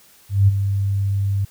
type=tone with ADSR envelope; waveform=sine; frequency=99 Hz; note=G2; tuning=18 cents sharp; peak=-8 dBFS; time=0.29-1.45 s; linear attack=190 ms; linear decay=23 ms; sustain=-9 dB; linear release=6 ms; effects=white hiss -51 dBFS RMS until 1.5 s